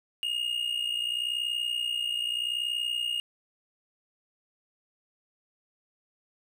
triangle tone with amplitude modulation, 2849 Hz, F7, 34 cents sharp, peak -23 dBFS, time 0.23-3.2 s, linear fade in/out 0 ms, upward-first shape sine, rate 60.8 Hz, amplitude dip 70%, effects none

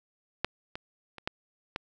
clicks, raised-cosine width 0.3 ms, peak -10 / -21 / -27 / -14 / -16 dBFS, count 5, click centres 0.446 / 0.755 / 1.183 / 1.275 / 1.761 s, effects none

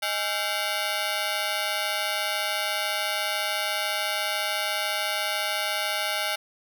10% pulse ring-modulated tone, 726 Hz, F#5, 33 cents flat, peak -14 dBFS, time 0.02-6.36 s, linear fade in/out 10 ms, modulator 102 Hz, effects none

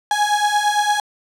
35% pulse beating tone pair, 827 / 835.8 Hz, G#5 / G#5, -8 / +11 cents, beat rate 8.8 Hz, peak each -18 / -16 dBFS, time 0.11-1 s, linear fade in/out 2 ms, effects low-pass 10000 Hz 12 dB/octave

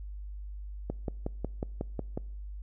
click train, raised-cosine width 2 ms, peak -19 dBFS, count 8, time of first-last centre 0.9-2.175 s, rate 5.49 Hz, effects noise-tail reverb RT60 0.7 s tail -25 dB re dry + added 50 Hz sine -38 dBFS peak until 2.62 s

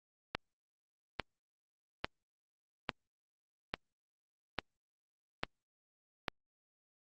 click train, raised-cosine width 0.3 ms, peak -16 dBFS, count 8, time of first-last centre 0.35-6.282 s, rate 1.18 Hz, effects Opus 48 kbps

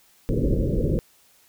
pink low-pass noise, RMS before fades -22 dBFS, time 0.29-0.99 s, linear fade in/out 0 ms, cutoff 550 Hz, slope 96 dB/octave, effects white hiss -58 dBFS RMS until 1.48 s

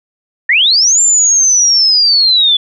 sine linear two-way sweep, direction up then down, 1760 to 7340 to 3417 Hz, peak -6 dBFS, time 0.49-2.57 s, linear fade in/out 5 ms, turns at 1.01 s, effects none

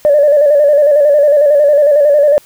sine tone with vibrato, 583 Hz, D5, 13 cents flat, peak -4 dBFS, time 0.05-2.38 s, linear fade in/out 0 ms, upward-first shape square, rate 11 Hz, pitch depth 52 cents each way, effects tanh soft clip ceiling 0 dBFS + white hiss -44 dBFS RMS until 2.45 s

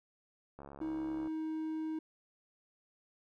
click train, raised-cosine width 1 ms, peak -35 dBFS, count 49, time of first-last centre 0.59-1.273 s, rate 70.3 Hz
triangle tone with pitch glide, 317.3 to 315.5 Hz, D#4 to D#4, +34 to +24 cents, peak -33 dBFS, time 0.81-1.99 s, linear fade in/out 5 ms, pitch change -10 cents, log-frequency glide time 1.14-1.45 s
effects none

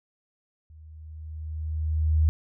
sine tone with level ramp, 78.1 Hz, D#2, 7 cents sharp, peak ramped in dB -46 to -16 dBFS, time 0.7-2.29 s, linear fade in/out 0 ms, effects none

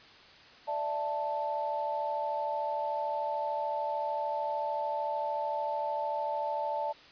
sine chord, D suspended second, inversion none, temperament just, 587.3 / 660.7 / 881 Hz, D5 / E5 / A5, 0 / +4 / +2 cents, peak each -35 / -38 / -32 dBFS, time 0.67-6.93 s, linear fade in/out 20 ms, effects white hiss -54 dBFS RMS until 7.11 s + resampled to 11025 Hz

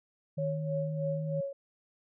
sine tone with pitch glide, 155.56 to 156.55 Hz, D#3 to D#3, 0 to +11 cents, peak -32 dBFS, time 0.37-1.41 s, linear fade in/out 10 ms, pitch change +11 cents, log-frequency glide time 1.01-1.14 s
sine tone with tremolo, 554 Hz, C#5, 1 cent flat, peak -30 dBFS, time 0.38-1.53 s, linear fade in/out 5 ms, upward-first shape sine, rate 3.2 Hz, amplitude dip 75%
effects none

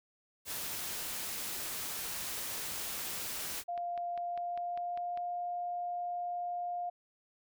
white noise, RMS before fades -39 dBFS, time 0.45-3.64 s, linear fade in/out 50 ms
click train, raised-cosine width 0.3 ms, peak -33 dBFS, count 15, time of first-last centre 2.38-5.174 s, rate 5.01 Hz
sine tone with pitch glide, 698.5 to 705.8 Hz, F5 to F5, 0 to +18 cents, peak -34 dBFS, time 3.68-6.9 s, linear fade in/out 10 ms, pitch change +18 cents, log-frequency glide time 4.15-5.23 s
effects none

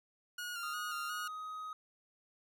sawtooth tone with vibrato, 1418 Hz, F6, 26 cents sharp, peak -36 dBFS, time 0.38-1.28 s, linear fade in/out 5 ms, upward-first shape square, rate 2.8 Hz, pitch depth 34 cents each way
triangle tone with pitch glide, 1244.5 to 1257.5 Hz, D#6 to D#6, 0 to +18 cents, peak -39 dBFS, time 0.63-1.73 s, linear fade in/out 2 ms, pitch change +18 cents, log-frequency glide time 0.96-1.46 s
effects none

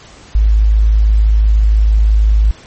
sine tone, 53 Hz, G#1, 36 cents sharp, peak -6 dBFS, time 0.35-2.51 s, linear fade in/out 0 ms, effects pink hiss -39 dBFS RMS until 2.66 s + MP3 32 kbps

